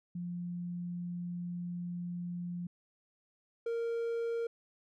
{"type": "tone pair in turn", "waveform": ["sine", "triangle"], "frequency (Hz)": [175.3, 464], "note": ["F3", "A#4"], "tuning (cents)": [7, -8], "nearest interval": "octave + perfect fourth", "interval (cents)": 1685, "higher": "second", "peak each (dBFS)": [-36, -30], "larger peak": "second", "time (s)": [[0.15, 2.67], [3.66, 4.47]], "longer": "first", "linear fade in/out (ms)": 5, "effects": []}